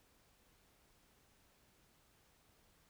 silence, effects pink hiss -71 dBFS RMS until 2.89 s

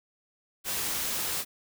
white noise, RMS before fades -31 dBFS, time 0.64-1.45 s, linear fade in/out 50 ms, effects none

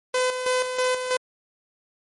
sawtooth tone with tremolo, 507 Hz, B4, 45 cents sharp, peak -16 dBFS, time 0.14-1.17 s, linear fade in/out 5 ms, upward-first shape square, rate 3.1 Hz, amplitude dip 55%, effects MP3 48 kbps

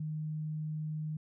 sine tone, 154.4 Hz, D#3, 13 cents flat, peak -34 dBFS, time 0-1.17 s, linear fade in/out 5 ms, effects none

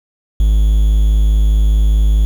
triangle tone with quantisation, 52.4 Hz, G#1, 16 cents sharp, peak -6 dBFS, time 0.4-2.25 s, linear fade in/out 0 ms, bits 6, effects none

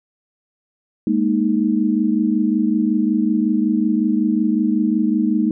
sine chord, Ab suspended second, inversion none, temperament equal, 207.7 / 233.1 / 311.1 Hz, Ab3 / Bb3 / Eb4, 0 / 0 / 0 cents, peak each -19 / -19 / -19 dBFS, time 1.07-5.51 s, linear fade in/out 2 ms, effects none

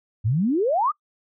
sine exponential sweep, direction up, 98 to 1289 Hz, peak -18 dBFS, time 0.24-0.92 s, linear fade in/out 20 ms, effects noise-tail reverb RT60 0.1 s tail -24 dB re dry

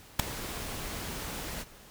pink noise with ADSR envelope, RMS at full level -19 dBFS, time 0.19-1.65 s, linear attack 8 ms, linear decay 3 ms, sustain -19 dB, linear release 39 ms, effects pink hiss -53 dBFS RMS until 1.9 s

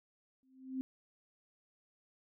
sine tone with exponential growth, 261.6 Hz, C4, in tune, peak -32 dBFS, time 0.43-0.81 s, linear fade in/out 0 ms, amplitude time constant 82 ms, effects none

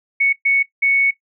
sine tone bursts at uneven times, 2217 Hz, C#7, in tune, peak -12 dBFS, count 3, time 0.2-0.33 / 0.45-0.63 / 0.82-1.11 s, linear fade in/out 10 ms, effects noise-tail reverb RT60 0.1 s tail -17 dB re dry

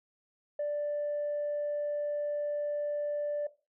sine tone, 587.3 Hz, D5, in tune, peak -28 dBFS, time 0.59-3.47 s, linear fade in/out 5 ms, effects noise-tail reverb RT60 0.3 s tail -17 dB re dry + tanh soft clip ceiling -27 dBFS

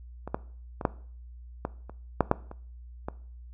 clicks, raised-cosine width 1 ms, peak -22 / -13 / -20 / -8 / -15 / -28 / -6 / -6 / -26 / -18 dBFS, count 10, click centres 0.276 / 0.345 / 0.812 / 0.852 / 1.651 / 1.896 / 2.207 / 2.314 / 2.514 / 3.085 s, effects noise-tail reverb RT60 0.5 s tail -19 dB re dry + added 60 Hz sine -43 dBFS peak until 3.53 s

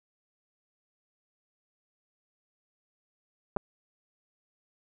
clicks, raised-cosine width 1 ms, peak -16 dBFS, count 2, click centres 3.564 / 3.569 s, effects none

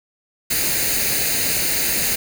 white noise with comb filter, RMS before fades -20 dBFS, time 0.5-2.16 s, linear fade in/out 10 ms, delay 0.45 ms, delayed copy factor +0.65, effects none

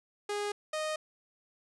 sawtooth tone pair in turn, 411.8 / 619.5 Hz, G#4 / D#5, -15 / -8 cents, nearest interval perfect fifth, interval 707 cents, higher second, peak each -28 dBFS, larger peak neither, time 0.29-0.52 / 0.73-0.96 s, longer neither, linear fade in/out 5 ms, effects resampled to 24000 Hz

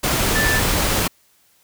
sine tone in noise, 1760 Hz, A6, in tune, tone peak -19 dBFS, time 0.35-0.6 s, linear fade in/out 10 ms, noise pink, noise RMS -19 dBFS, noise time 0.03-1.08 s, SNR -3 dB, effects white hiss -58 dBFS RMS until 1.63 s

